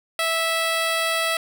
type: tone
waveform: 10% pulse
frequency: 656 Hz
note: E5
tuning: 9 cents flat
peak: -12 dBFS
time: 0.19-1.37 s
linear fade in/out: 2 ms
effects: none